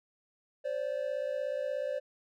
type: tone pair together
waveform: triangle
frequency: 523.3 / 580 Hz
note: C5 / D5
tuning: 0 / -22 cents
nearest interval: major second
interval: 178 cents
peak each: -33 / -32 dBFS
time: 0.64-2 s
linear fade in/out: 20 ms
effects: none